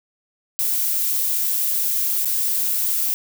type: noise with dropouts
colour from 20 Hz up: violet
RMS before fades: -21 dBFS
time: 0.59-3.14 s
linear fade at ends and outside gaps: 0 ms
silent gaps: 2.248-2.256 s
effects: none